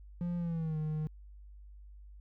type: tone with pitch glide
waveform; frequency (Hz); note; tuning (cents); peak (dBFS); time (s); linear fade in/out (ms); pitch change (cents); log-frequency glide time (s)
triangle; 174.3 to 154.39; F3 to D#3; -3 to -13; -30; 0.21-1.07; 0; -210; 0.37-0.78
effects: added 50 Hz sine -49 dBFS peak until 2.2 s